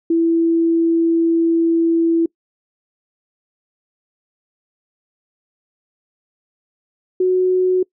sine tone pair in turn, 331.9 / 368.3 Hz, E4 / F#4, +12 / -8 cents, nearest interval major second, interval 180 cents, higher second, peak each -12 dBFS, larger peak neither, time 0.1-2.26 / 7.2-7.83 s, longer first, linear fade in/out 5 ms, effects noise-tail reverb RT60 0.1 s tail -24 dB re dry

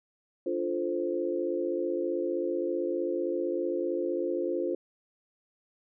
sine chord, D minor seventh, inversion none, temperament equal, 293.7 / 349.2 / 440 / 523.3 Hz, D4 / F4 / A4 / C5, 0 / 0 / 0 / 0 cents, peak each -36 / -30 / -36 / -33 dBFS, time 0.46-4.75 s, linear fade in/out 5 ms, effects none

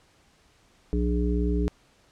harmonic tone with a mistuned harmonic, 59.3 Hz, A#1, 30 cents sharp, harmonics 1 / 3 / 5 / 7, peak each -24 / -29 / -30 / -31 dBFS, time 0.93-1.68 s, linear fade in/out 0 ms, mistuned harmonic 1, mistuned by +68 cents, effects pink hiss -61 dBFS RMS until 2.11 s + low-pass 8000 Hz 12 dB/octave

